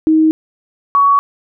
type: tone pair in turn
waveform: sine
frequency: 315.4 / 1124 Hz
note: D#4 / C#6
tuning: +24 / +24 cents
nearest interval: octave + minor seventh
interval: 2200 cents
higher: second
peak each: -7 dBFS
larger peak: neither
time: 0.07-0.31 / 0.95-1.19 s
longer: neither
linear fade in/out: 0 ms
effects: none